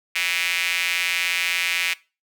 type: tone with high-pass filter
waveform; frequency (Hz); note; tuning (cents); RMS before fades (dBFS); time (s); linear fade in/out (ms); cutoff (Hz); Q
square; 88.1; F2; +16; -23; 0.15-1.94; 10; 2300; 4
effects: noise-tail reverb RT60 0.3 s tail -21 dB re dry